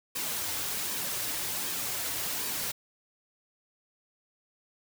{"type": "noise with flanger", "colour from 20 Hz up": "white", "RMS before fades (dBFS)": -33, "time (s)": [0.15, 2.72], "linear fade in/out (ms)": 10, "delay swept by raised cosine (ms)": [1.4, 5.1], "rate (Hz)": 1.3, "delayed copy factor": -0.5, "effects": []}